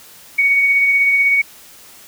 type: tone with tremolo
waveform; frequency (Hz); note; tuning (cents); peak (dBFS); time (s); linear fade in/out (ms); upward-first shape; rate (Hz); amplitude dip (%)
sine; 2235; C#7; +14; -9; 0.38-1.42; 10; triangle; 16; 35
effects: white hiss -42 dBFS RMS until 2.07 s